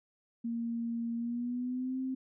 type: tone with pitch glide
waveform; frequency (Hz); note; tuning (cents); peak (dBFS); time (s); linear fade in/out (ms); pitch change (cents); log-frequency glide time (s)
sine; 232.6 to 261.1; A#3 to C4; -4 to -3; -32; 0.44-2.15; 10; +201; 1.16-1.99
effects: none